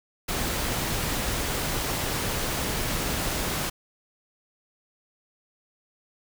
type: noise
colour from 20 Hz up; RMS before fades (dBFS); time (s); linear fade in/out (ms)
pink; -28; 0.28-3.7; 10
effects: none